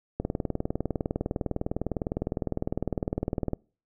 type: click train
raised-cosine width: 2 ms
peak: -14 dBFS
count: 67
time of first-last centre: 0.2-3.533 s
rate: 19.8 Hz
effects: noise-tail reverb RT60 0.4 s tail -26 dB re dry